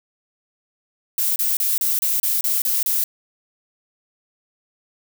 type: noise bursts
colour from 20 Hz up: violet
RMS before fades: -20 dBFS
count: 9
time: 1.18-3.04 s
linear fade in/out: 2 ms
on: 180 ms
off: 30 ms
effects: none